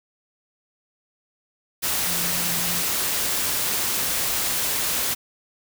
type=tone in noise; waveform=sine; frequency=173.6 Hz; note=F3; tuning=10 cents flat; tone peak=-34 dBFS; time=2.06-2.83 s; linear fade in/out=20 ms; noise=white; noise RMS=-24 dBFS; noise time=1.82-5.15 s; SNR=-13 dB; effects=none